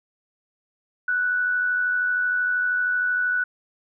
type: tone with amplitude modulation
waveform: sine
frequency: 1480 Hz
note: F#6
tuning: in tune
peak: -18 dBFS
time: 1.08-3.44 s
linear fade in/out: 5 ms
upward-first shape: sine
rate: 92.9 Hz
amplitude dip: 40%
effects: none